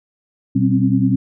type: tone cluster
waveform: sine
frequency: 122 / 192.1 / 259.7 / 269.7 Hz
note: B2 / G3 / C4 / C#4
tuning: -21 / -35 / -13 / -47 cents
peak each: -18 dBFS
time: 0.55-1.16 s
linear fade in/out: 10 ms
effects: none